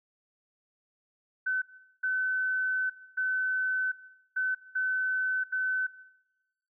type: tone bursts at uneven times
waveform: sine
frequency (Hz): 1518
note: F#6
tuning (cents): +44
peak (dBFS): -26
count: 6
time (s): 1.46-1.62 / 2.03-2.9 / 3.17-3.92 / 4.36-4.55 / 4.75-5.44 / 5.52-5.87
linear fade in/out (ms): 10
effects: noise-tail reverb RT60 1.0 s tail -19 dB re dry